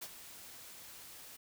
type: noise with ADSR envelope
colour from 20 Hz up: white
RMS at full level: -42 dBFS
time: 0.01-1.37 s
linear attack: 15 ms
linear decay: 52 ms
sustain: -10 dB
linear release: 13 ms
effects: none